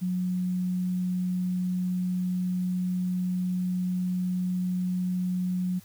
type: tone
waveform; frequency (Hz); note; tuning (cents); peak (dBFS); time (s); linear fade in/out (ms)
sine; 181.9; F#3; -29; -25; 0.01-5.8; 20
effects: added 100 Hz sine -56 dBFS peak until 5.84 s + white hiss -55 dBFS RMS until 5.84 s